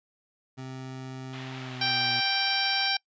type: tone with pitch glide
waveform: 25% pulse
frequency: 130.81 to 121.35 Hz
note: C3 to B2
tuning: 0 to -30 cents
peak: -33 dBFS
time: 0.57-2.21 s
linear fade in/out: 20 ms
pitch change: -130 cents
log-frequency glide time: 1.58-2.06 s
type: band-pass noise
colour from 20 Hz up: white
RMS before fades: -45 dBFS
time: 1.33-2.88 s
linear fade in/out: 2 ms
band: 610 to 3500 Hz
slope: 24 dB/octave
type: harmonic tone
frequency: 784 Hz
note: G5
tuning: in tune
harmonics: 1 / 2 / 3 / 4 / 5 / 6 / 7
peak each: -32 / -32 / -32 / -32 / -32 / -32 / -32 dBFS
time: 1.81-2.97 s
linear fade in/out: 5 ms
effects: noise-tail reverb RT60 0.1 s tail -25 dB re dry + resampled to 16000 Hz